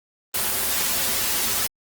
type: noise with comb filter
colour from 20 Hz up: white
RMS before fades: -23 dBFS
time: 0.34-1.67 s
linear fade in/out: 5 ms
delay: 6.5 ms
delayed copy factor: -0.8
effects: Opus 24 kbps